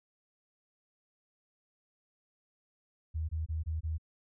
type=tone bursts; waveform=sine; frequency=79.6 Hz; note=D#2; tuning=40 cents sharp; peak=-31 dBFS; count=5; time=3.14-3.982 s; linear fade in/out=20 ms; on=150 ms; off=23 ms; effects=none